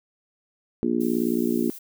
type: harmonic tone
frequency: 59 Hz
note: A#1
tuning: 22 cents sharp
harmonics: 3 / 4 / 5 / 6 / 7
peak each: -36 / -24 / -27 / -26 / -31 dBFS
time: 0.83-1.7 s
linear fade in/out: 0 ms
type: noise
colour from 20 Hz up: violet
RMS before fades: -40 dBFS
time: 1-1.79 s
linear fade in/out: 10 ms
effects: none